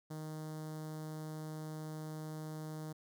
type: tone with notch filter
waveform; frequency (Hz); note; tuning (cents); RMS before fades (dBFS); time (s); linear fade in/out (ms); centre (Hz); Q
sawtooth; 155.56; D#3; 0; -44; 0.1-2.93; 10; 2500; 0.69
effects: none